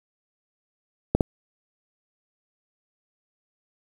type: clicks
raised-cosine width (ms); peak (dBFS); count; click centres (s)
2; -5; 2; 1.15 / 1.208
effects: 7-bit